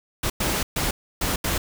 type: noise bursts at uneven times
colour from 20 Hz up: pink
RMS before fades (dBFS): -24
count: 5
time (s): 0.23-0.3 / 0.4-0.63 / 0.76-0.91 / 1.21-1.36 / 1.44-1.58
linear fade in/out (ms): 5
effects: none